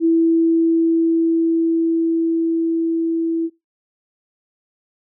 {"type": "tone with level ramp", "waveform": "sine", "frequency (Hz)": 329.6, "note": "E4", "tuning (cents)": 0, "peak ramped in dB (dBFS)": [-11, -17], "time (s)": [0, 3.5], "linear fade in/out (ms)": 50, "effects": ["noise-tail reverb RT60 0.2 s tail -19 dB re dry"]}